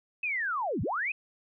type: linear two-way sweep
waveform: sine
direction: down then up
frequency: 2599 to 76.1 to 2599 Hz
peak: -28 dBFS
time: 0.23-1.12 s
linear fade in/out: 5 ms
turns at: 0.82 s
effects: none